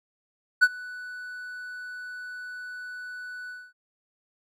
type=tone with ADSR envelope; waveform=triangle; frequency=1486 Hz; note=F#6; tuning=7 cents sharp; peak=-10 dBFS; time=0.61-3.73 s; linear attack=21 ms; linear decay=46 ms; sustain=-24 dB; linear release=240 ms; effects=none